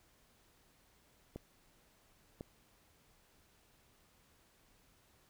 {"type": "clicks", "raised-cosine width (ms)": 2, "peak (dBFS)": -30, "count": 2, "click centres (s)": [1.36, 2.409], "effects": ["pink hiss -69 dBFS RMS until 5.29 s"]}